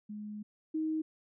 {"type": "tone pair in turn", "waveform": "sine", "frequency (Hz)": [210, 314.6], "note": ["G#3", "D#4"], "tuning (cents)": [19, 19], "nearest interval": "perfect fifth", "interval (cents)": 700, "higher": "second", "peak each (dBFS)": [-39, -30], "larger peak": "second", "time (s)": [[0.09, 0.43], [0.74, 1.02]], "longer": "first", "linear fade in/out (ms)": 10, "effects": []}